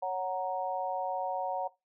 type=chord; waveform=sine; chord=F# major; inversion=second; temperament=equal; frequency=554.4 / 740 / 932.3 Hz; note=C#5 / F#5 / A#5; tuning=0 / 0 / 0 cents; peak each=-36 / -33 / -36 dBFS; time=0.02-1.68 s; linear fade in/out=10 ms; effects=noise-tail reverb RT60 0.2 s tail -18 dB re dry